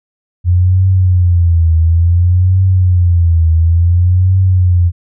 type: tone with vibrato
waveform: sine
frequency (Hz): 87.5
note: F2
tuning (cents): +4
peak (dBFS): -6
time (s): 0.44-4.92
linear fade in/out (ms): 50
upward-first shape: triangle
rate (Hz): 0.57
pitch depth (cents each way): 140
effects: none